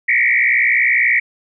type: tone with frequency modulation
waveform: sine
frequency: 2093 Hz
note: C7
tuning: in tune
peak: -11 dBFS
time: 0.08-1.2 s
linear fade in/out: 10 ms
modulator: 61 Hz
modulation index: 3.8
effects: none